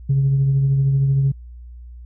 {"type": "tone with tremolo", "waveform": "sine", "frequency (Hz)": 137.1, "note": "C#3", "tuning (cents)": -19, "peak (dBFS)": -11, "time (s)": [0.09, 1.32], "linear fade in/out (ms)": 10, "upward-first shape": "triangle", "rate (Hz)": 13, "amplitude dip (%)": 35, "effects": ["tanh soft clip ceiling -10 dBFS", "added 60 Hz sine -35 dBFS peak until 2.05 s"]}